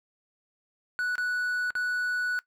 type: tone with dropouts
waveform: triangle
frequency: 1477 Hz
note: F#6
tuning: 3 cents flat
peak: -24 dBFS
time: 0.99-2.39 s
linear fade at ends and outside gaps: 0 ms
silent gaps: 1.155-1.181 / 1.705-1.753 s
effects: noise-tail reverb RT60 0.1 s tail -19 dB re dry